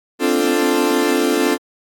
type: chord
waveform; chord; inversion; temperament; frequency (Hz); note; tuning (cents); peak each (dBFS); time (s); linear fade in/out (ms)
40% pulse; D minor seventh; third; equal; 261.6 / 293.7 / 349.2 / 440; C4 / D4 / F4 / A4; 0 / 0 / 0 / 0; -19; 0.19-1.58; 50
effects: AAC 64 kbps